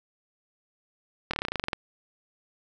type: slowing click train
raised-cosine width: 0.3 ms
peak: -12 dBFS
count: 13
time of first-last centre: 1.31-1.732 s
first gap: 25 ms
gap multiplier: 1.06
effects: none